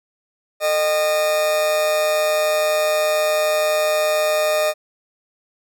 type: tone with amplitude modulation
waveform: 40% pulse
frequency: 613 Hz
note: D#5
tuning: 26 cents flat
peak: -13 dBFS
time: 0.6-4.74 s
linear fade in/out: 50 ms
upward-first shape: sine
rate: 169 Hz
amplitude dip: 50%
effects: none